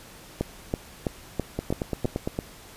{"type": "two click trains", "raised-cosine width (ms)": 2, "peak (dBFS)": [-11, -13], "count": [6, 8], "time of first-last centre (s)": [[0.41, 2.055], [1.59, 2.389]], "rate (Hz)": [3.04, 8.76], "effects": ["pink hiss -47 dBFS RMS until 2.76 s", "resampled to 32000 Hz"]}